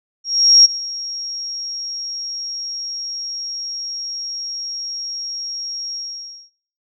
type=tone with ADSR envelope; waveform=sine; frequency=5588 Hz; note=F8; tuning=in tune; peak=-4 dBFS; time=0.24-6.5 s; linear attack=410 ms; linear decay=15 ms; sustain=-20 dB; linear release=550 ms; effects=noise-tail reverb RT60 0.6 s tail -22 dB re dry